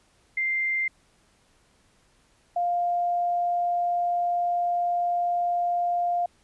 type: tone pair in turn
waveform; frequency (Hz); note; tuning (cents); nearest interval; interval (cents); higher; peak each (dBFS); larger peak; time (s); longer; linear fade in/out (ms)
sine; 2093 / 701.1; C7 / F5; 0 / +7; octave + perfect fifth; 1893; first; -23 / -22; second; 0.37-0.88 / 2.56-6.26; second; 5
effects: pink hiss -63 dBFS RMS until 6.43 s + resampled to 24000 Hz